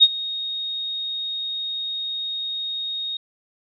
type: tone with ADSR envelope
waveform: sine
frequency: 3729 Hz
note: A#7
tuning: in tune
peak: -6 dBFS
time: 0-3.17 s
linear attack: 29 ms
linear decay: 45 ms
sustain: -19 dB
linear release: 4 ms
effects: none